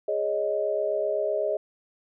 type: chord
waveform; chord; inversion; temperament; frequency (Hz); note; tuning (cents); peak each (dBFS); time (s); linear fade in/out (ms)
sine; Ab suspended fourth; none; equal; 415.3 / 554.4 / 622.3; Ab4 / Db5 / Eb5; 0 / 0 / 0; -29 / -30 / -26; 0.08-1.57; 5
effects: none